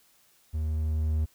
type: tone with level ramp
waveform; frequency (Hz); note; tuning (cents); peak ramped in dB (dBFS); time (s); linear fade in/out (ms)
triangle; 77.78; D#2; 0; -25 to -21; 0.53-1.26; 20
effects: white hiss -63 dBFS RMS until 1.34 s